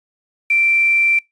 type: tone with quantisation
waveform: sine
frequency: 2349 Hz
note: D7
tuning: in tune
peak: -12 dBFS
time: 0.5-1.19 s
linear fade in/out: 5 ms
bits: 6
effects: noise-tail reverb RT60 0.2 s tail -25 dB re dry + resampled to 22050 Hz